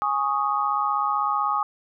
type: chord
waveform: sine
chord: Ab suspended fourth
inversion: none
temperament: equal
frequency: 830.6 / 1108.7 / 1244.5 Hz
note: Ab5 / Db6 / Eb6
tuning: 0 / 0 / 0 cents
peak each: -26 / -26 / -24 dBFS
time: 0.02-1.63 s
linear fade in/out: 0 ms
effects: none